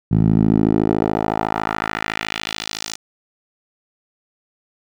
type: tone with band-pass filter sweep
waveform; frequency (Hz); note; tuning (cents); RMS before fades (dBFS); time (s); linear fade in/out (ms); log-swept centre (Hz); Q
10% pulse; 53.8; A1; -38; -19; 0.11-2.96; 10; 140 to 6300; 1.5
effects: none